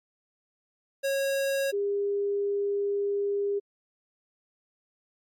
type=tone pair in turn; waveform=square / sine; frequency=548 / 403.5 Hz; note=C#5 / G#4; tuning=-20 / -50 cents; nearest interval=perfect fourth; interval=530 cents; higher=first; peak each=-26 / -25 dBFS; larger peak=second; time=1.03-1.72 / 1.72-3.6 s; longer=second; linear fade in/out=20 ms; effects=AAC 64 kbps